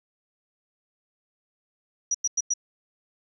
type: tone bursts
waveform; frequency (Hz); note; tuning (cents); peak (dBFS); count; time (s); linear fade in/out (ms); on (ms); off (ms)
sine; 5820; F#8; -29; -21; 4; 2.11-2.538; 5; 35; 96
effects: 10-bit